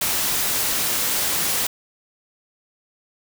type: noise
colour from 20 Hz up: white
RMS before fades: -22 dBFS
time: 0.01-1.67 s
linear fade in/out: 5 ms
effects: none